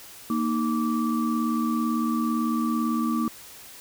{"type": "tone cluster", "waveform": "sine", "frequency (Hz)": [232.4, 310.3, 1162], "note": ["A#3", "D#4", "D6"], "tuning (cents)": [-5, -5, -19], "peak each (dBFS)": [-24, -28, -30], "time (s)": [0.3, 3.28], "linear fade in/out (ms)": 2, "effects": ["white hiss -45 dBFS RMS until 3.8 s"]}